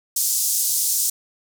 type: band-pass noise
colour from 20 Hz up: pink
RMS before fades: -21 dBFS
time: 0.16-1.1 s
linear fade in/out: 5 ms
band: 5900 to 16000 Hz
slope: 24 dB/octave
effects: none